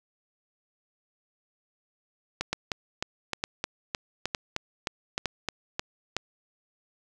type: two click trains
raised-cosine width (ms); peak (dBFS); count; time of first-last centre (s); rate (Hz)
0.2; -11 / -10; 12 / 5; 2.41-5.795 / 2.53-6.166; 3.25 / 1.1
effects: none